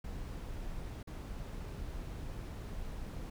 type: noise with dropouts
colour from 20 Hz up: brown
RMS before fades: -42 dBFS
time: 0.04-3.3 s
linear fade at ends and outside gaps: 5 ms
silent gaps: 1.03-1.072 s
effects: none